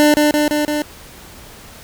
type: tone with echo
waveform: 25% pulse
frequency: 298.3 Hz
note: D4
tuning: 27 cents sharp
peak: -5 dBFS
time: 0-0.14 s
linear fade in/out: 0 ms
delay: 170 ms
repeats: 4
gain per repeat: -2 dB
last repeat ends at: 0.82 s
effects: pink hiss -39 dBFS RMS until 1.83 s